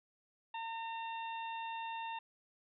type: harmonic tone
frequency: 910 Hz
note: A#5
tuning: 42 cents flat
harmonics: 1 / 2 / 3 / 4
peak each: -40 / -51 / -48 / -53 dBFS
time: 0.54-2.19 s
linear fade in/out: 5 ms
effects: none

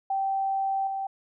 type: tone with level steps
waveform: sine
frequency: 778 Hz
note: G5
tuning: 13 cents flat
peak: -24 / -28 dBFS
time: 0.1-1.07 s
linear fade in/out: 5 ms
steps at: 0.87 s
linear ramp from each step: 2 ms
effects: none

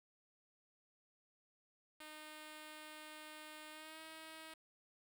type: tone with pitch glide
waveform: 5% pulse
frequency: 307.1 to 318.1 Hz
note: D#4 to D#4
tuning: -23 to +38 cents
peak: -40 dBFS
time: 2-4.54 s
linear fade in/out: 5 ms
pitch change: +61 cents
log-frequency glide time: 3.71-4 s
effects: resampled to 32000 Hz + 11-bit

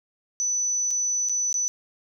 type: tone with dropouts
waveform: sine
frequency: 5980 Hz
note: F#8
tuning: 17 cents sharp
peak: -22 dBFS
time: 0.4-1.68 s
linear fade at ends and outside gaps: 0 ms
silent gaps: 0.906-0.91 / 1.287-1.295 / 1.528-1.542 s
effects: none

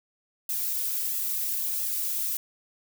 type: noise with flanger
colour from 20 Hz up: violet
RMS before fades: -29 dBFS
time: 0.49-2.37 s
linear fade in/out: 2 ms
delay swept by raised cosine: 1.3 to 3.8 ms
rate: 1.5 Hz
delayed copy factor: -0.95
effects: none

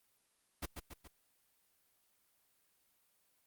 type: noise with echo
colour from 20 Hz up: pink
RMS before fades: -39 dBFS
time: 0.62-0.66 s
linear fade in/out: 10 ms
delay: 140 ms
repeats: 3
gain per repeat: -5 dB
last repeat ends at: 1.08 s
effects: white hiss -75 dBFS RMS until 3.46 s + Opus 32 kbps

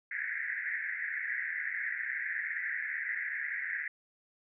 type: band-pass noise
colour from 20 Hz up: white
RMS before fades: -36 dBFS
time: 0.11-3.88 s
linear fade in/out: 5 ms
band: 1600 to 2100 Hz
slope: 96 dB/octave
effects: none

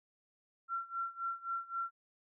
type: tone with tremolo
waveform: sine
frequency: 1362 Hz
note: F6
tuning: 44 cents flat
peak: -33 dBFS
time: 0.68-1.91 s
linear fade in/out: 50 ms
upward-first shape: sine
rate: 3.8 Hz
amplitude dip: 90%
effects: none

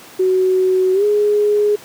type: tone with pitch glide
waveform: sine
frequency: 373 to 416.3 Hz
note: F#4 to G#4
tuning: +14 to +4 cents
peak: -11 dBFS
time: 0.19-1.76 s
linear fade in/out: 10 ms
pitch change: +190 cents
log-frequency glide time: 0.93-1.04 s
effects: pink hiss -39 dBFS RMS until 1.84 s + high-pass 200 Hz 12 dB/octave

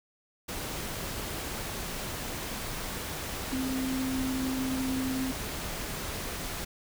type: tone in noise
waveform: sine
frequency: 261.6 Hz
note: C4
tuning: in tune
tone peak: -29 dBFS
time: 3.52-5.32 s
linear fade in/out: 10 ms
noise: pink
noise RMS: -36 dBFS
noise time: 0.48-6.65 s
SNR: +4 dB
effects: none

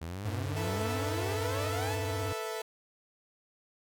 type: exponential sweep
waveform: sawtooth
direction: up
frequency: 77.78 to 903 Hz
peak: -33 dBFS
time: 0.01-1.96 s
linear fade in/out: 10 ms
type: tone with vibrato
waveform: square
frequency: 97.8 Hz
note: G2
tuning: 4 cents flat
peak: -34 dBFS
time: 0.25-2.33 s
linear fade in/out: 5 ms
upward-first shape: sine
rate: 17 Hz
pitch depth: 130 cents each way
type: chord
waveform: sawtooth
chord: A suspended second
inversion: none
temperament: equal with one note detuned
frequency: 440 / 491.3 / 659.3 Hz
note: A4 / B4 / E5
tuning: 0 / -9 / 0 cents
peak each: -33 / -38 / -36 dBFS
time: 0.56-2.62 s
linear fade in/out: 5 ms
effects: none

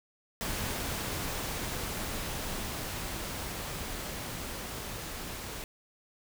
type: noise with level ramp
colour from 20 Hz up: pink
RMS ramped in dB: -34 to -40 dBFS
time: 0.41-5.64 s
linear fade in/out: 0 ms
effects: none

